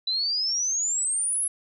sine exponential sweep, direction up, 3951 to 11020 Hz, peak -23 dBFS, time 0.07-1.48 s, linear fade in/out 5 ms, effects none

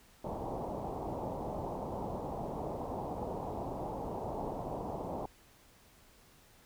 white low-pass noise, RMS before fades -39 dBFS, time 0.24-5.26 s, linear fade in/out 5 ms, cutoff 930 Hz, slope 48 dB/octave, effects pink hiss -62 dBFS RMS until 6.65 s

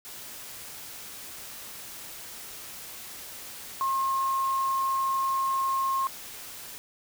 sine tone in noise, 1072 Hz, C6, 42 cents sharp, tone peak -24 dBFS, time 3.81-6.07 s, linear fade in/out 0 ms, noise white, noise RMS -42 dBFS, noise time 0.05-6.78 s, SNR +15 dB, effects none

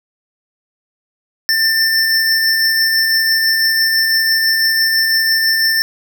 square tone pair together, 1791 / 5367 Hz, A6 / E8, +30 / +30 cents, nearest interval octave + perfect fifth, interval 1900 cents, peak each -15 dBFS, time 1.49-5.82 s, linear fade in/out 0 ms, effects none

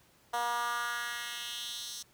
10% pulse tone with high-pass filter sweep, 238.3 Hz, A#3, 38 cents sharp, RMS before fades -36 dBFS, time 0.33-2.03 s, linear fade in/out 10 ms, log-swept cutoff 760 to 5100 Hz, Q 2.3, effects pink hiss -64 dBFS RMS until 2.13 s + high-pass 60 Hz 12 dB/octave

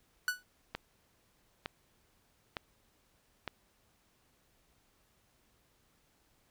45% pulse tone with exponential decay, 1480 Hz, F#6, in tune, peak -26 dBFS, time 0.28-0.43 s, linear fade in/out 1 ms, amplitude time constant 31 ms
click train, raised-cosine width 0.3 ms, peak -20 dBFS, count 4, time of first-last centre 0.75-3.477 s, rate 1.1 Hz
effects pink hiss -71 dBFS RMS until 6.5 s

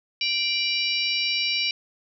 harmonic tone with a mistuned harmonic, 784 Hz, G5, in tune, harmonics 3 / 4 / 5 / 6 / 7, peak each -27 / -28 / -29 / -30 / -30 dBFS, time 0.21-1.71 s, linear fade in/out 2 ms, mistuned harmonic 4, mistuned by -120 cents, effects none

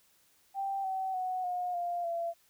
sine tone with pitch steps, 784 / 761.7 / 740 / 718.9 / 698.5 / 678.6 Hz, G5 / G5 / F#5 / F5 / F5 / F5, 0 / -50 / 0 / +50 / 0 / -50 cents, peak -31 dBFS, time 0.54-2.34 s, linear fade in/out 50 ms, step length 300 ms, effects white hiss -67 dBFS RMS until 2.49 s

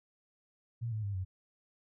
sine tone with pitch steps, 116.9 / 108.44 / 100.6 / 93.32 Hz, A#2 / A2 / G2 / F#2, +5 / -25 / +45 / +15 cents, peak -33 dBFS, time 0.81-1.25 s, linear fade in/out 20 ms, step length 110 ms, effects none

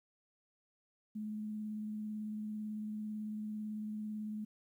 sine tone with vibrato, 213.3 Hz, G#3, 46 cents sharp, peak -38 dBFS, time 1.15-4.45 s, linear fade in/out 10 ms, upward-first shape sine, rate 18 Hz, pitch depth 15 cents each way, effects 12-bit

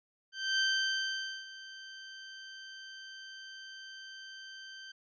20% pulse tone with ADSR envelope, 1557 Hz, G6, 12 cents flat, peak -22 dBFS, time 0.32-4.92 s, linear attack 270 ms, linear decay 860 ms, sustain -19 dB, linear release 7 ms, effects resampled to 16000 Hz

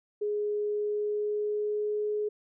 sine tone with pitch glide, 416.8 to 420.7 Hz, G#4 to G#4, +6 to +22 cents, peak -27 dBFS, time 0.21-2.29 s, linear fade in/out 10 ms, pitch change +16 cents, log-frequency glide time 0.6-2.09 s, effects none

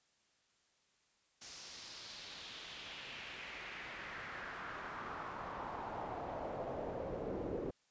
brown noise with band-pass filter sweep, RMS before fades -45 dBFS, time 1.41-7.71 s, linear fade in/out 10 ms, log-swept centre 5900 to 410 Hz, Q 2.2, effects white hiss -75 dBFS RMS until 7.9 s + resampled to 16000 Hz

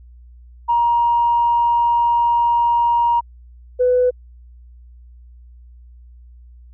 sine tone pair in turn, 945 / 498.7 Hz, A#5 / B4, +23 / +17 cents, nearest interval major seventh, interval 1106 cents, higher first, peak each -12 / -11 dBFS, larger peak second, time 0.68-3.21 / 3.79-4.11 s, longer first, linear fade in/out 20 ms, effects tanh soft clip ceiling -7 dBFS + added 60 Hz sine -40 dBFS peak until 6.73 s

